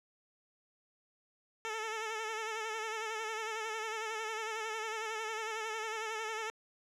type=tone with vibrato; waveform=10% pulse; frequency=440 Hz; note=A4; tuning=in tune; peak=-28 dBFS; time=1.65-6.5 s; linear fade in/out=0 ms; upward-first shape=sine; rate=11 Hz; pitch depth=50 cents each way; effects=low-pass 7000 Hz 12 dB/octave + 11-bit